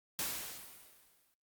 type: noise with exponential decay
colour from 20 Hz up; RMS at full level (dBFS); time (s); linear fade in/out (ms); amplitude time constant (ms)
white; -35; 0.19-1.34; 0; 250
effects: Opus 48 kbps